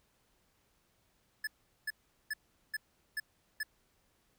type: tone bursts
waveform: square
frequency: 1726 Hz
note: A6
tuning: 34 cents flat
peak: -34 dBFS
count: 6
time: 1.44-3.632 s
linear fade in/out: 5 ms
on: 32 ms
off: 400 ms
effects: pink hiss -73 dBFS RMS until 4.38 s